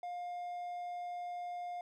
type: tone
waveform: triangle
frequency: 708 Hz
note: F5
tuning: 23 cents sharp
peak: -37 dBFS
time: 0.03-1.81 s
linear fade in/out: 2 ms
effects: none